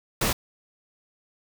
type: noise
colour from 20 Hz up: pink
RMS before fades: -24 dBFS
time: 0.21-0.33 s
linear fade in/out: 5 ms
effects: none